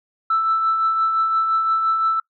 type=tone with tremolo; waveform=sine; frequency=1322 Hz; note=E6; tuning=5 cents sharp; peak=-13 dBFS; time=0.3-2.2 s; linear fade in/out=5 ms; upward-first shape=triangle; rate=5.8 Hz; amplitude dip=45%; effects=noise-tail reverb RT60 0.1 s tail -24 dB re dry + tanh soft clip ceiling -11 dBFS